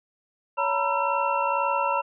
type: tone cluster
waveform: sine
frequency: 561 / 916 / 978 / 1343 / 2716 Hz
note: C#5 / A#5 / B5 / E6 / F7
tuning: +21 / -31 / -17 / +32 / -49 cents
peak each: -29 / -27 / -26 / -29 / -33 dBFS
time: 0.57-2.02 s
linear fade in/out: 20 ms
effects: none